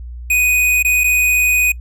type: tone with dropouts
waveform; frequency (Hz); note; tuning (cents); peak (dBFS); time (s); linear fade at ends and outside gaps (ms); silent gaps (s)
square; 2489; D#7; 0; -12; 0.3-1.72; 5; 0.827-0.847 / 1.037-1.041
effects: noise-tail reverb RT60 0.1 s tail -25 dB re dry + added 60 Hz sine -27 dBFS peak until 1.8 s